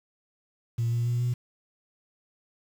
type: tone with pitch steps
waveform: sine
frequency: 116.54 / 118.44 / 120.37 / 122.33 Hz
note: A#2 / A#2 / B2 / B2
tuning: 0 / +28 / -44 / -16 cents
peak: -22 dBFS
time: 0.78-1.34 s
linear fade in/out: 10 ms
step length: 140 ms
effects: tanh soft clip ceiling -21 dBFS + 8-bit